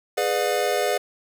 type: chord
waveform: square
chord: G# diminished seventh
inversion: none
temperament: just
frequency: 415.3 / 498.4 / 598 / 717.6 Hz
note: G#4 / B4 / D5 / F5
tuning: 0 / +16 / +31 / +47 cents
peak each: -27 dBFS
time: 0.17-0.98 s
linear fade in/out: 10 ms
effects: none